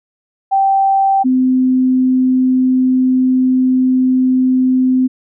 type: tone pair in turn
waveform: sine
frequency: 780 / 256.9 Hz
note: G5 / C4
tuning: -9 / -32 cents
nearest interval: octave + perfect fifth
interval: 1923 cents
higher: first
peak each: -9 / -9 dBFS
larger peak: neither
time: 0.51-1.24 / 1.24-5.08 s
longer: second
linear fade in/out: 20 ms
effects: none